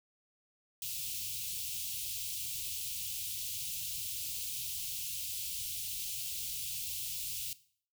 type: band-stop noise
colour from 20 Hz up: white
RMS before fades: -39 dBFS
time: 0.82-7.53 s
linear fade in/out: 2 ms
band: 150 to 2600 Hz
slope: 48 dB/octave
effects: noise-tail reverb RT60 0.5 s tail -17 dB re dry